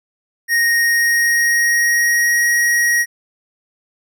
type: tone with pitch glide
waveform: square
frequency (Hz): 1864.7 to 1892.9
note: A#6 to A#6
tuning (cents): 0 to +26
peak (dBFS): -13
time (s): 0.48-3.06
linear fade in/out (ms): 50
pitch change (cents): +26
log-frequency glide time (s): 0.82-2.46
effects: none